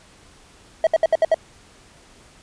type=tone bursts; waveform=triangle; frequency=645 Hz; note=E5; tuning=38 cents flat; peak=-10 dBFS; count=6; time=0.84-1.344 s; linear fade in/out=2 ms; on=29 ms; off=66 ms; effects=pink hiss -50 dBFS RMS until 2.42 s + resampled to 22050 Hz